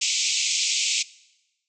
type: band-pass noise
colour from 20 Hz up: white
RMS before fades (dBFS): -24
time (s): 0.01-1.03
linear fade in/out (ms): 10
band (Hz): 2200 to 7700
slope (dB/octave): 96
effects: noise-tail reverb RT60 1.0 s tail -21 dB re dry